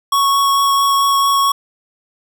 square tone with vibrato, 1108.7 Hz, C#6, in tune, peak -12 dBFS, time 0.12-1.52 s, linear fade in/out 5 ms, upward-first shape triangle, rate 4.5 Hz, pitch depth 10 cents each way, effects none

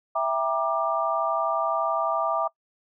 sine chord, E half-diminished seventh, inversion none, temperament just, 659.3 / 791.1 / 949.3 / 1186.7 Hz, E5 / G5 / Bb5 / D6, 0 / +16 / +31 / +18 cents, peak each -26 / -30 / -30 / -26 dBFS, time 0.15-2.48 s, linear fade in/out 10 ms, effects noise-tail reverb RT60 0.1 s tail -24 dB re dry

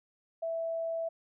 sine tone, 659.3 Hz, E5, in tune, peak -31 dBFS, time 0.42-1.09 s, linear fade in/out 10 ms, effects none

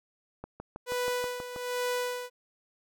click train, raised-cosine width 1 ms, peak -25 dBFS, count 8, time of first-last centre 0.44-1.562 s, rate 6.24 Hz
sawtooth tone with tremolo, 493.9 Hz, B4, in tune, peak -24 dBFS, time 0.86-2.3 s, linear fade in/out 50 ms, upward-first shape sine, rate 1.2 Hz, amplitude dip 70%
effects none

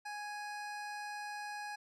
25% pulse tone, 830.6 Hz, G#5, in tune, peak -37 dBFS, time 0.05-1.76 s, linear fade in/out 10 ms, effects low-pass 8000 Hz 12 dB/octave

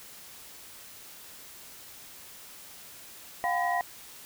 sine tone cluster, 708 / 779 / 1007 / 1903 Hz, F5 / G5 / B5 / A#6, +23 / -11 / +33 / +35 cents, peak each -28 / -33 / -33 / -32 dBFS, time 3.44-3.81 s, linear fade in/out 0 ms, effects white hiss -48 dBFS RMS until 4.25 s

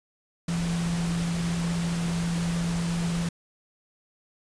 sine tone in noise, 170 Hz, F3, 46 cents flat, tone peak -25 dBFS, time 0.48-3.29 s, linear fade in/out 5 ms, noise pink, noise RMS -35 dBFS, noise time 0.48-3.29 s, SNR +7 dB, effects resampled to 22050 Hz

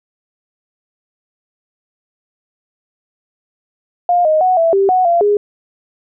sine tone with pitch steps, 706 / 622 / 739 / 662 / 392 / 739 / 686 / 412.2 Hz, F5 / D#5 / F#5 / E5 / G4 / F#5 / F5 / G#4, +19 / -1 / -2 / +7 / 0 / -2 / -31 / -13 cents, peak -9 dBFS, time 4.09-5.37 s, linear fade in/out 2 ms, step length 160 ms, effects none

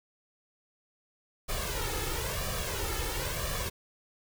pink noise with flanger, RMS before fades -33 dBFS, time 1.48-3.7 s, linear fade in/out 20 ms, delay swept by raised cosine 1.7 to 2.32 ms, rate 0.99 Hz, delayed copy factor +0.75, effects none

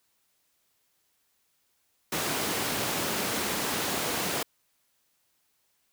pink high-pass noise, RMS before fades -30 dBFS, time 2.12-4.43 s, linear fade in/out 5 ms, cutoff 190 Hz, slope 12 dB/octave, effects white hiss -72 dBFS RMS until 5.92 s

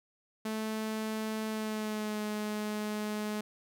sawtooth tone with pitch glide, 218.2 to 211.5 Hz, A3 to G#3, -14 to +32 cents, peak -29 dBFS, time 0.45-3.41 s, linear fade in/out 5 ms, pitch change -54 cents, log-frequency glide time 1.48-2.22 s, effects none

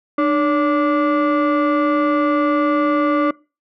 sine tone with frequency modulation, 300.2 Hz, D4, 38 cents sharp, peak -12 dBFS, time 0.18-3.31 s, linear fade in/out 5 ms, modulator 871 Hz, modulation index 1.1, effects noise-tail reverb RT60 0.3 s tail -24 dB re dry + tanh soft clip ceiling -11 dBFS

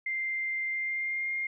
sine tone with pitch glide, 2093 to 2122 Hz, C7 to C7, 0 to +24 cents, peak -29 dBFS, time 0.06-1.47 s, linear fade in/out 5 ms, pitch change +24 cents, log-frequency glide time 0.67-1.32 s, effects none

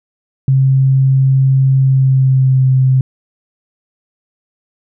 sine tone with pitch glide, 133.7 to 130.87 Hz, C3 to C3, +38 to +1 cents, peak -7 dBFS, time 0.48-3.01 s, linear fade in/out 2 ms, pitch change -37 cents, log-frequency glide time 1.78-2.68 s, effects none

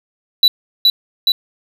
triangle tone with echo, 3951 Hz, B7, in tune, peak -4 dBFS, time 0.43-0.48 s, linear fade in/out 2 ms, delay 420 ms, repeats 2, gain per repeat -2 dB, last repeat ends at 1.32 s, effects none

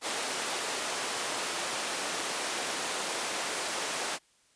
pink high-pass noise, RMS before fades -33 dBFS, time 0.01-4.19 s, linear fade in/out 50 ms, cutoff 460 Hz, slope 12 dB/octave, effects white hiss -66 dBFS RMS until 4.55 s + resampled to 22050 Hz

